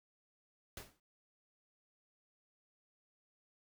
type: noise with exponential decay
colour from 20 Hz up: pink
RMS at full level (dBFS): -44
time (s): 0.77-1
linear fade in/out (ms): 2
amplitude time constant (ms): 48
effects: none